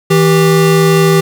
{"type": "tone pair together", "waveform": "square", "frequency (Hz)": [161.86, 392.6], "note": ["E3", "G4"], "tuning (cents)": [-31, 3], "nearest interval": "octave + minor third", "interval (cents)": 1534, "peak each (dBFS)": -10, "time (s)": [0.1, 1.21], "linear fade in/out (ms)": 10, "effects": ["7-bit"]}